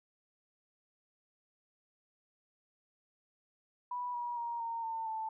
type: tone with pitch steps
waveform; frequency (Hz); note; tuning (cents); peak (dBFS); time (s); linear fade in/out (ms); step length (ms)
sine; 982 / 961.2 / 940.9 / 921 / 901.5 / 882.5; B5 / B5 / A#5 / A#5 / A5 / A5; -10 / -47 / +16 / -21 / +42 / +5; -35; 3.91-5.29; 5; 230
effects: none